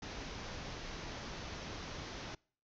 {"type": "low-pass noise", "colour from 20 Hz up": "pink", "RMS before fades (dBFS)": -45, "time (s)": [0.02, 2.35], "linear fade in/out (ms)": 5, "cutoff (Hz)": 6400, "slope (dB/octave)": 96, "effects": ["noise-tail reverb RT60 0.5 s tail -26 dB re dry"]}